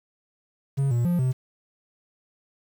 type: tone with pitch steps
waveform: triangle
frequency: 137.6 / 119.2 / 175.1 / 128.4 Hz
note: C#3 / A#2 / F3 / C3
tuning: -12 / +39 / +5 / -32 cents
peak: -18 dBFS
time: 0.77-1.33 s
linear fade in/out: 20 ms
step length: 140 ms
effects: 8-bit